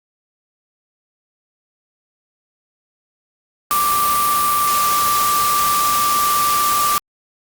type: tone in noise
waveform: sine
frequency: 1174.7 Hz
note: D6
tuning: in tune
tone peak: -15 dBFS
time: 3.71-6.98 s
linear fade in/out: 0 ms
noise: white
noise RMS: -21 dBFS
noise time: 3.71-6.98 s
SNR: +3 dB
effects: Opus 48 kbps